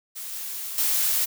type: noise with level steps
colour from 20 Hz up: blue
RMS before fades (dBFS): -35 / -33 / -23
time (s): 0.15-1.26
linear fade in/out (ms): 20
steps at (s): 0.32 / 0.78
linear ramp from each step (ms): 2
effects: none